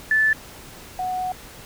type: tone pair in turn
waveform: sine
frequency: 1749 / 737.7 Hz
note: A6 / F#5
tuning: -11 / -5 cents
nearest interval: octave + minor third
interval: 1494 cents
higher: first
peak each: -15 / -23 dBFS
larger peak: first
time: 0.11-0.33 / 0.99-1.32 s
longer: second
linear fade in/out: 2 ms
effects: pink hiss -42 dBFS RMS until 1.65 s